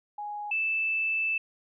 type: tone pair in turn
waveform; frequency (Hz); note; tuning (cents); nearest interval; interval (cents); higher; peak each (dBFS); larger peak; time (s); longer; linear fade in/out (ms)
sine; 830.6 / 2637; G#5 / E7; 0 / 0; octave + minor sixth; 2000; second; -33 / -25; second; 0.18-0.51 / 0.51-1.38; second; 5
effects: none